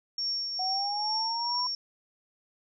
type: tone with tremolo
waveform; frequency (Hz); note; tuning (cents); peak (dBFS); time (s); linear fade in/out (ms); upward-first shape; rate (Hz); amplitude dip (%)
sine; 5500; F8; -27; -27; 0.18-1.75; 2; triangle; 2.3; 45
type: linear sweep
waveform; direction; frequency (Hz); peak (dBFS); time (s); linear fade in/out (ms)
sine; up; 740 to 1000; -31; 0.59-1.67; 5
effects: none